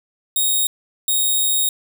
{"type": "tone bursts at uneven times", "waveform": "5% pulse", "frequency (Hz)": 3741, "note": "A#7", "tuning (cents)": 5, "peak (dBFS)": -8, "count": 2, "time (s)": [[0.36, 0.67], [1.08, 1.69]], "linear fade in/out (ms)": 2, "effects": []}